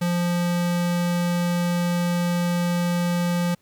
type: tone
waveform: square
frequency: 174.61 Hz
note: F3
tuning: in tune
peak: -21 dBFS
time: 0.01-3.55 s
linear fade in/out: 10 ms
effects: pink hiss -64 dBFS RMS until 3.61 s